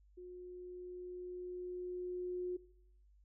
sine tone with level ramp, 360 Hz, F#4, 47 cents flat, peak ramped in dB -48 to -36 dBFS, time 0.17-2.57 s, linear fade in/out 10 ms, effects noise-tail reverb RT60 0.7 s tail -20 dB re dry + added 50 Hz sine -63 dBFS peak until 3.24 s

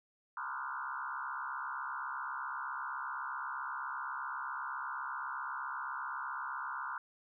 sine tone with frequency modulation, 1212 Hz, D#6, 46 cents flat, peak -37 dBFS, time 0.37-6.98 s, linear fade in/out 2 ms, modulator 67.8 Hz, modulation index 4.2, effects none

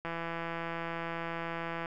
click train, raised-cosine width 0.5 ms, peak -22 dBFS, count 303, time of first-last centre 0.05-1.858 s, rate 167 Hz, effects none

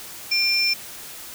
triangle tone pair together, 2389 / 5331 Hz, D7 / E8, +29 / +19 cents, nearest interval octave + major second, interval 1390 cents, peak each -20 / -19 dBFS, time 0.31-0.74 s, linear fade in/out 10 ms, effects white hiss -38 dBFS RMS until 1.34 s

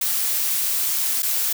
blue noise with dropouts, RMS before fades -22 dBFS, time 0.01-1.53 s, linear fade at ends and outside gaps 5 ms, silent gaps 1.223-1.229 s, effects none

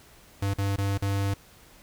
square tone with dropouts, 99.1 Hz, G2, 19 cents sharp, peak -25 dBFS, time 0.42-1.34 s, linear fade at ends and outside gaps 5 ms, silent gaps 0.538-0.583 / 0.761-0.782 / 0.977-1.021 s, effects pink hiss -54 dBFS RMS until 1.82 s

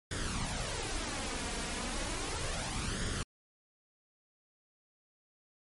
pink noise with flanger, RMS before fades -36 dBFS, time 0.11-3.23 s, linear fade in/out 2 ms, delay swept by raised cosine 0.58 to 4.28 ms, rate 0.34 Hz, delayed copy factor +0.55, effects MP3 48 kbps

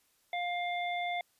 harmonic tone, 704 Hz, F5, 14 cents sharp, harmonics 1 / 3 / 5, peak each -33 / -37 / -43 dBFS, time 0.33-1.21 s, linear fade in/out 2 ms, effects white hiss -71 dBFS RMS until 1.39 s + resampled to 32000 Hz

